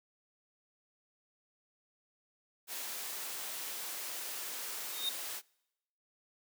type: high-pass noise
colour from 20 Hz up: white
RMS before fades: -41 dBFS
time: 2.67-5.42 s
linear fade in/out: 50 ms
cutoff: 340 Hz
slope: 12 dB/octave
type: tone with exponential growth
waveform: triangle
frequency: 3695 Hz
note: A#7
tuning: 16 cents flat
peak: -27 dBFS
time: 4.83-5.09 s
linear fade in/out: 2 ms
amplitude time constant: 56 ms
effects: noise-tail reverb RT60 0.9 s tail -26 dB re dry